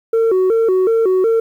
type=tone with vibrato; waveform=sine; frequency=411.3 Hz; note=G#4; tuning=17 cents flat; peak=-8 dBFS; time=0.13-1.4 s; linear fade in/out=5 ms; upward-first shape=square; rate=2.7 Hz; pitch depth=170 cents each way; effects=tanh soft clip ceiling -10 dBFS + 8-bit